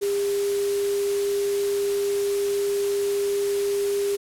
sine tone in noise, 402 Hz, G4, 44 cents sharp, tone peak -21 dBFS, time 0.01-4.17 s, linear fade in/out 20 ms, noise white, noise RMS -35 dBFS, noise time 0.01-4.17 s, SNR +11 dB, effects low-pass 12000 Hz 12 dB/octave

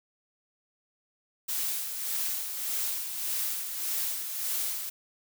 blue noise with tremolo, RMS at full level -30 dBFS, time 1.48-4.9 s, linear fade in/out 10 ms, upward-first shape sine, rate 1.7 Hz, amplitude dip 50%, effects none

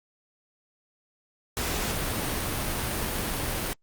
pink noise, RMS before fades -29 dBFS, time 1.57-3.73 s, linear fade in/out 0 ms, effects Opus 48 kbps

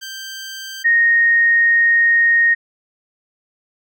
15% pulse / sine tone pair in turn, 1568 / 1859.8 Hz, G6 / A#6, 0 / -5 cents, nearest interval minor third, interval 295 cents, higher second, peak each -22 / -10 dBFS, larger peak second, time 0.01-0.84 / 0.84-2.55 s, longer second, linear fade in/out 20 ms, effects none

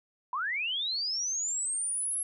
sine linear sweep, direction up, 951 to 11175 Hz, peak -29 dBFS, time 0.33-2.23 s, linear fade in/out 2 ms, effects none

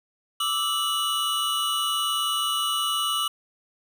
square tone cluster, 1172 / 1311 / 2942 Hz, D6 / E6 / F#7, -4 / -10 / -11 cents, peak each -30 / -31 / -26 dBFS, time 0.4-3.28 s, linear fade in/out 5 ms, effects none

